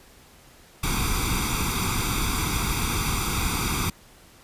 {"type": "noise with comb filter", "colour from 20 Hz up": "pink", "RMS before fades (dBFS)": -25, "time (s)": [0.83, 3.9], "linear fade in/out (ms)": 5, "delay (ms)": 0.84, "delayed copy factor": 0.9, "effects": ["pink hiss -52 dBFS RMS until 4.43 s", "resampled to 32000 Hz"]}